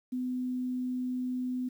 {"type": "tone with quantisation", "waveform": "sine", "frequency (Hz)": 252.2, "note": "B3", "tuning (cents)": 36, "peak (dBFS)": -30, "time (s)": [0.12, 1.69], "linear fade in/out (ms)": 10, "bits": 10, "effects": []}